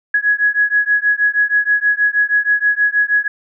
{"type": "beating tone pair", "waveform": "sine", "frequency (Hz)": [1671, 1677.3], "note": ["G#6", "G#6"], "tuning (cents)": [10, 17], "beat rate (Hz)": 6.3, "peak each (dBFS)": -15, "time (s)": [0.14, 3.28], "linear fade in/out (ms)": 5, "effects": []}